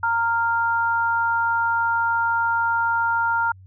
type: tone pair together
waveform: sine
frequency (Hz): 923.5 / 1396.9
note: A#5 / F6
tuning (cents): -16 / 0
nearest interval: perfect fifth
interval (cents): 716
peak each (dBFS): -21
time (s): 0.03-3.52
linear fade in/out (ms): 5
effects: added 94 Hz sine -43 dBFS peak until 3.66 s